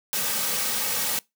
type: noise with comb filter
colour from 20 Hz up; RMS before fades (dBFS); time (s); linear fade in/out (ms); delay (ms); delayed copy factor
white; -26; 0.13-1.19; 0; 2.9; -0.65
effects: noise-tail reverb RT60 0.2 s tail -24 dB re dry + high-pass 150 Hz 12 dB/octave

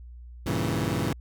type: chord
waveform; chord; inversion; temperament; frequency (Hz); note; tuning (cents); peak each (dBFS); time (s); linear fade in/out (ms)
20% pulse; G diminished seventh; none; equal with one note detuned; 98 / 117.28 / 138.59 / 164.81; G2 / Bb2 / Db3 / Fb3; 0 / +11 / 0 / 0; -26; 0.46-1.13; 5
effects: added 60 Hz sine -41 dBFS peak until 1.2 s

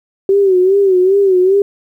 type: tone with vibrato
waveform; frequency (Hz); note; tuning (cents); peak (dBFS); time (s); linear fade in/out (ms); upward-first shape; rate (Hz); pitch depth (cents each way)
sine; 381.8; G4; -46; -7; 0.29-1.62; 2; sine; 2.5; 90
effects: 8-bit

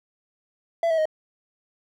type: tone with pitch steps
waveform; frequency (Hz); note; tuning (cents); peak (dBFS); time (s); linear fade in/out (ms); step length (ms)
triangle; 670 / 647.2 / 625.1; E5 / E5 / D#5; +28 / -32 / +8; -17; 0.83-1.055; 2; 75
effects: none

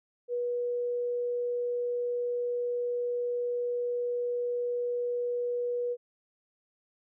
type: tone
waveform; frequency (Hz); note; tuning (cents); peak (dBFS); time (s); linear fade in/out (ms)
sine; 485.2; B4; -31; -28; 0.28-5.97; 50
effects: none

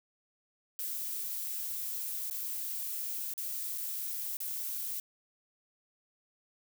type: noise with dropouts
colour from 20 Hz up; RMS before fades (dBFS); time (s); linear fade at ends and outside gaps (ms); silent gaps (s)
violet; -37; 0.79-5; 1; 2.299-2.309 / 3.337-3.378 / 3.777-3.781 / 4.37-4.403
effects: none

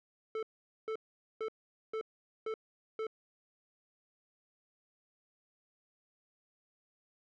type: tone bursts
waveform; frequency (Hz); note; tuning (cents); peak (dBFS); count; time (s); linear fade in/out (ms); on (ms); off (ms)
square; 440; A4; 0; -35; 6; 0.35-3.068; 2; 78; 450
effects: low-pass 2000 Hz 12 dB/octave

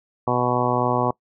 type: harmonic tone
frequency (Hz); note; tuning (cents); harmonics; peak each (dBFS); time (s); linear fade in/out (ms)
123.47; B2; 0; 1 / 2 / 3 / 4 / 5 / 6 / 7 / 8 / 9; -27 / -27 / -27 / -27 / -27 / -27 / -27 / -27 / -27; 0.27-1.11; 5
effects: noise-tail reverb RT60 0.1 s tail -23 dB re dry

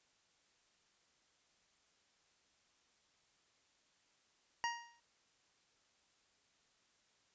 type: tone with exponential decay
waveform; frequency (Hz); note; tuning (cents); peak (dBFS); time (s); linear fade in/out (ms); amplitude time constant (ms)
25% pulse; 941; A#5; +16; -29; 4.64-5; 0; 78
effects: white hiss -74 dBFS RMS until 7.34 s + resampled to 16000 Hz

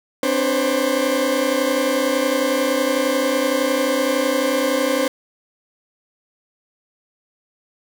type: tone cluster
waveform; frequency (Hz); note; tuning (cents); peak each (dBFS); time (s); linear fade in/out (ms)
40% pulse; 262.6 / 295.1 / 505 / 536; C4 / D4 / B4 / C5; +6 / +8 / +39 / +42; -24 / -23 / -22 / -20; 0.23-5.08; 2
effects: none

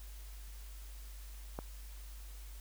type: click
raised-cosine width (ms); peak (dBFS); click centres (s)
1; -25; 1.589
effects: added 50 Hz sine -46 dBFS peak until 2.6 s + white hiss -58 dBFS RMS until 2.6 s

